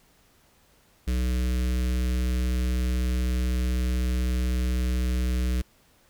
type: tone with notch filter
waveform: square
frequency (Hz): 62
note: B1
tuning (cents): +7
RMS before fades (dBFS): -25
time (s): 1.07-5.62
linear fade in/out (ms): 10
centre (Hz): 850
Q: 0.64
effects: pink hiss -61 dBFS RMS until 6.09 s